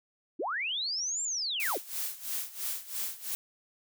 sine linear two-way sweep, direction up then down, 240.4 to 7480 to 240.4 Hz, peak -30 dBFS, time 0.39-1.78 s, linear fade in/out 10 ms, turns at 1.23 s
blue noise with tremolo, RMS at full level -33 dBFS, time 1.6-3.35 s, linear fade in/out 0 ms, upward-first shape sine, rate 3 Hz, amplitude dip 85%
effects none

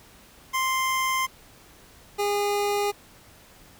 25% pulse tone pair in turn, 1046.5 / 408.6 Hz, C6 / G#4, 0 / -28 cents, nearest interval octave + major third, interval 1628 cents, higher first, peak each -19 / -19 dBFS, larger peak neither, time 0.53-1.27 / 2.18-2.92 s, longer neither, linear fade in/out 20 ms, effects pink hiss -52 dBFS RMS until 3.79 s

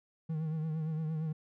triangle tone with vibrato, 157.8 Hz, D#3, 25 cents sharp, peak -30 dBFS, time 0.29-1.33 s, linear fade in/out 10 ms, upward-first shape triangle, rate 8.7 Hz, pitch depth 59 cents each way, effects none

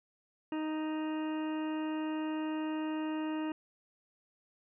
harmonic tone, 311.1 Hz, D#4, in tune, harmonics 1 / 2 / 3 / 4 / 5 / 6 / 8 / 9, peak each -33 / -45 / -44 / -50 / -53 / -52 / -55 / -52 dBFS, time 0.52-3.52 s, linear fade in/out 2 ms, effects none

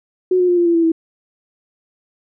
sine tone with pitch steps, 367.5 / 360.4 / 353.3 / 346.5 / 339.7 / 333.1 / 326.6 Hz, F#4 / F#4 / F4 / F4 / F4 / E4 / E4, -12 / -45 / +20 / -14 / -48 / +18 / -16 cents, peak -11 dBFS, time 0.31-0.919 s, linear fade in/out 5 ms, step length 87 ms, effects none

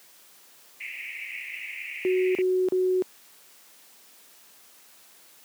pink band-pass noise, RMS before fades -37 dBFS, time 0.8-2.42 s, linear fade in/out 10 ms, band 2000 to 2700 Hz, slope 96 dB/octave
sine tone bursts, 369.7 Hz, F#4, 1 cent flat, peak -20 dBFS, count 3, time 2.05-3.022 s, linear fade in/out 0 ms, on 300 ms, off 36 ms
effects white hiss -54 dBFS RMS until 5.44 s + high-pass 200 Hz 12 dB/octave

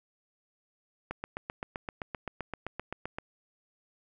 click train, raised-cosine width 0.5 ms, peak -20 dBFS, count 17, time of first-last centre 1.11-3.185 s, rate 7.71 Hz, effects none

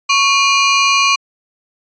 sawtooth ring-modulated tone, 1760 Hz, A6, in tune, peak -3 dBFS, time 0.09-1.16 s, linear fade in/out 10 ms, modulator 651 Hz, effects resampled to 16000 Hz

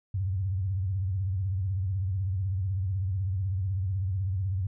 sine tone with vibrato, 95 Hz, F#2, 46 cents sharp, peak -26 dBFS, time 0.14-4.67 s, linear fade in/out 5 ms, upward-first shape sine, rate 16 Hz, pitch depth 130 cents each way, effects none

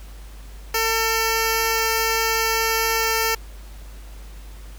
5% pulse tone with notch filter, 449.6 Hz, A4, 37 cents sharp, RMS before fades -21 dBFS, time 0.74-3.35 s, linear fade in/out 5 ms, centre 3600 Hz, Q 1.8, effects added 50 Hz sine -36 dBFS peak until 4.78 s + pink hiss -48 dBFS RMS until 4.78 s

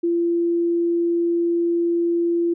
sine tone, 341.3 Hz, F4, 40 cents flat, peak -17 dBFS, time 0.03-2.54 s, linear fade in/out 10 ms, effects none

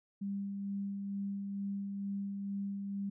sine tone with tremolo, 198.9 Hz, G3, 25 cents sharp, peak -34 dBFS, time 0.21-3.1 s, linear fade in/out 10 ms, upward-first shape sine, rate 2.2 Hz, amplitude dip 30%, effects none

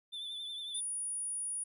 triangle tone with vibrato, 3520 Hz, A7, in tune, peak -38 dBFS, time 0.12-0.81 s, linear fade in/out 20 ms, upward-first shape triangle, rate 11 Hz, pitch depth 44 cents each way
sine tone, 9680 Hz, D#9, 49 cents flat, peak -35 dBFS, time 0.74-1.64 s, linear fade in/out 10 ms
effects none

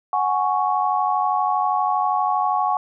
sine chord, F# suspended second, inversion none, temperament just, 740 / 832.5 / 1110 Hz, F#5 / G#5 / C#6, 0 / +4 / +2 cents, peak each -22 dBFS, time 0.13-2.77 s, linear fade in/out 2 ms, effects none

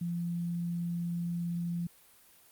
sine tone, 171.9 Hz, F3, 27 cents flat, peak -31 dBFS, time 0.01-1.87 s, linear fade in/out 5 ms, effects white hiss -60 dBFS RMS until 2.51 s + Opus 32 kbps

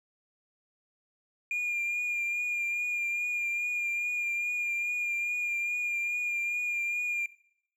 triangle tone with vibrato, 2414 Hz, D7, 47 cents sharp, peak -26 dBFS, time 1.51-7.26 s, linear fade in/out 2 ms, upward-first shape triangle, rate 2.4 Hz, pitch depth 28 cents each way, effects noise-tail reverb RT60 0.7 s tail -22 dB re dry + tanh soft clip ceiling -23 dBFS

